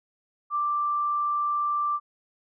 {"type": "tone", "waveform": "sine", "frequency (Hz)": 1177, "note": "D6", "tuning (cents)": 3, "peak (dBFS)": -23, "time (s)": [0.5, 2], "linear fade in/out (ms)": 50, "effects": []}